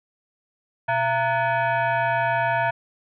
sine tone with frequency modulation, 123.3 Hz, B2, 2 cents flat, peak -19 dBFS, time 0.88-2.71 s, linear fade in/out 10 ms, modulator 800 Hz, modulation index 2, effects none

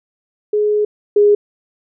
sine tone pair in turn, 419.8 / 412.8 Hz, G#4 / G#4, +19 / -10 cents, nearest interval unison, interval 29 cents, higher first, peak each -12 / -7 dBFS, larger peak second, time 0.53-0.85 / 1.16-1.35 s, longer first, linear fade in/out 5 ms, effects none

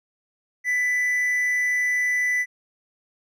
triangle tone with amplitude modulation, 1988 Hz, B6, 11 cents sharp, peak -17 dBFS, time 0.64-2.46 s, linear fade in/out 50 ms, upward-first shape sine, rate 286 Hz, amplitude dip 25%, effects none

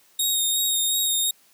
15% pulse tone with vibrato, 3729 Hz, A#7, in tune, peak -14 dBFS, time 0.19-1.31 s, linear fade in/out 5 ms, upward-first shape sine, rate 2.8 Hz, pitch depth 23 cents each way, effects white hiss -58 dBFS RMS until 1.53 s + high-pass 150 Hz 12 dB/octave

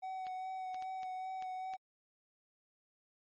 triangle tone with vibrato, 750 Hz, F#5, 23 cents sharp, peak -37 dBFS, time 0.02-1.77 s, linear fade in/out 20 ms, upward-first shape sine, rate 2.5 Hz, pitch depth 16 cents each way
clicks, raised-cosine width 0.2 ms, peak -34 dBFS, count 6, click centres 0.268 / 0.745 / 0.824 / 1.032 / 1.424 / 1.737 s
effects MP3 32 kbps

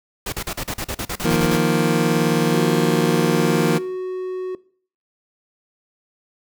pink noise bursts, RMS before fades -26 dBFS, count 13, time 0.26-1.572 s, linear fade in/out 5 ms, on 64 ms, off 40 ms
25% pulse chord, Eb suspended second, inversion none, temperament just, 155.56 / 175.01 / 233.3 Hz, Eb3 / F3 / Bb3, 0 / +4 / +2 cents, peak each -17 dBFS, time 1.24-3.79 s, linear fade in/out 20 ms
triangle tone, 370 Hz, F#4, in tune, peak -21 dBFS, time 2.54-4.55 s, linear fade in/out 2 ms
effects noise-tail reverb RT60 0.5 s tail -20 dB re dry

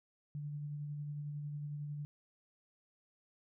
sine tone with tremolo, 146.83 Hz, D3, in tune, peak -38 dBFS, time 0.35-2.05 s, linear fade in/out 0 ms, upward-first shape sine, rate 11 Hz, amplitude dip 25%, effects none

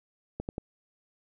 clicks, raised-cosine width 2 ms, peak -20 dBFS, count 3, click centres 0.4 / 0.489 / 0.581 s, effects none

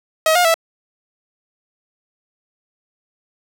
sawtooth tone with pitch steps, 636 / 712 / 658 Hz, D#5 / F5 / E5, +38 / +33 / -3 cents, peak -8 dBFS, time 0.26-0.542 s, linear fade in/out 2 ms, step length 94 ms, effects none

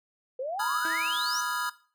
sine exponential sweep, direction up, 493.9 to 6300 Hz, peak -30 dBFS, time 0.39-1.41 s, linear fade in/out 5 ms
square chord, F half-diminished seventh, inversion second, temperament equal, 987.8 / 1244.5 / 1396.9 / 1661.2 Hz, Cb6 / Eb6 / F6 / Ab6, 0 / 0 / 0 / 0 cents, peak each -35 dBFS, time 0.59-1.7 s, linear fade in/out 10 ms
sawtooth tone with exponential decay, 324.5 Hz, E4, 27 cents flat, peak -32 dBFS, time 0.85-1.54 s, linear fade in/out 0 ms, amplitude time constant 150 ms
effects noise-tail reverb RT60 0.4 s tail -17 dB re dry

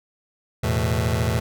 sawtooth chord, E suspended fourth, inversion none, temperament just, 82.41 / 109.88 / 123.61 Hz, E2 / A2 / B2, 0 / -2 / +2 cents, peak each -20 / -19 / -21 dBFS, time 0.63-1.4 s, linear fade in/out 10 ms, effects none

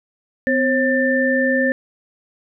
sine tone cluster, 255 / 537 / 1782 Hz, C4 / C5 / A6, -44 / +45 / +22 cents, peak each -19 dBFS, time 0.47-1.72 s, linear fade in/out 0 ms, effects none

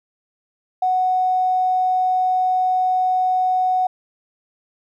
triangle tone with tanh clipping, 740 Hz, F#5, in tune, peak -15 dBFS, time 0.82-3.87 s, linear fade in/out 5 ms, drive 3 dB, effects none

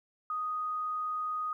sine tone, 1244.5 Hz, D#6, in tune, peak -31 dBFS, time 0.3-1.53 s, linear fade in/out 2 ms, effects 12-bit

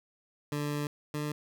20% pulse tone pair in turn, 146.83 / 149.05 Hz, D3 / D3, 0 / +26 cents, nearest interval unison, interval 26 cents, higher second, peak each -26 / -27 dBFS, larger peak first, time 0.52-0.87 / 1.14-1.32 s, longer first, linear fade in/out 2 ms, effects none

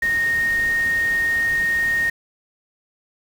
sine tone in noise, 1853 Hz, A#6, 11 cents flat, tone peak -17 dBFS, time 0.02-2.1 s, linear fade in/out 5 ms, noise pink, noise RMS -35 dBFS, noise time 0.02-2.1 s, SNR +15 dB, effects none

